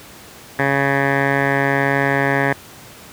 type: tone with low-pass filter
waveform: 10% pulse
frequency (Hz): 138.59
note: C#3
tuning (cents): 0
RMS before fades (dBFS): -17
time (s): 0.59-2.53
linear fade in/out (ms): 2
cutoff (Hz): 1700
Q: 5.8
effects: pink hiss -40 dBFS RMS until 3.12 s + high-pass 80 Hz 12 dB/octave